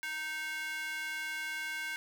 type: tone with high-pass filter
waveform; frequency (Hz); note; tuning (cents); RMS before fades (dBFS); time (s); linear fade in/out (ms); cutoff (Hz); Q
square; 311.1; D#4; 0; -38; 0.03-1.96; 0; 1800; 6.9
effects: none